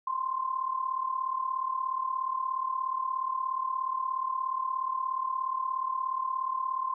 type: tone with amplitude modulation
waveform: sine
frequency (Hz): 1046.5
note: C6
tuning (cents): 0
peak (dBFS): -25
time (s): 0.07-6.94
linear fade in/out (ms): 5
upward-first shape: sine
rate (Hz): 36.9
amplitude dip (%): 75
effects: none